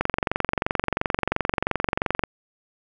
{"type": "click train", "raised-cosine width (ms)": 0.5, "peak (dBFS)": -6, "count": 52, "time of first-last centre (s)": [0.01, 2.237], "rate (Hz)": 22.9, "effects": []}